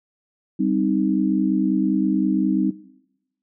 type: chord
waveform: sine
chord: C minor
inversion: second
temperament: equal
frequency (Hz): 196 / 261.6 / 311.1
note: G3 / C4 / Eb4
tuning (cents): 0 / 0 / 0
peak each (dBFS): -22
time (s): 0.59-2.71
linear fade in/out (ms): 10
effects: noise-tail reverb RT60 0.9 s tail -19 dB re dry